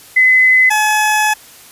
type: tone pair in turn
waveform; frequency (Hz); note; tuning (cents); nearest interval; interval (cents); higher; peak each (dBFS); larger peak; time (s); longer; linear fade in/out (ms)
sine / 20% pulse; 2028 / 852.7; B6 / G#5; +45 / +45; octave + minor third; 1500; first; -6; neither; 0.16-0.7 / 0.7-1.34; second; 10
effects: white hiss -40 dBFS RMS until 1.71 s + resampled to 32000 Hz